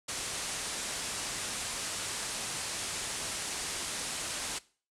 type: low-pass noise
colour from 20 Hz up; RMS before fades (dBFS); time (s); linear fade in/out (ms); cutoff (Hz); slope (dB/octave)
white; -37; 0.08-4.59; 10; 10000; 48
effects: noise-tail reverb RT60 0.4 s tail -20 dB re dry